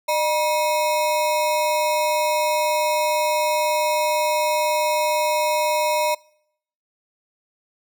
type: ring-modulated tone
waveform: square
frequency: 784 Hz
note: G5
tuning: in tune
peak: -16 dBFS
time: 0.08-6.15 s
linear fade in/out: 10 ms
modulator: 177 Hz
effects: noise-tail reverb RT60 0.7 s tail -25 dB re dry